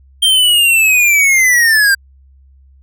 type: linear sweep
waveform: square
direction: down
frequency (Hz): 3183 to 1568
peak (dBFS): -8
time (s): 0.22-1.95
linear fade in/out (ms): 10
effects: added 67 Hz sine -42 dBFS peak until 2.82 s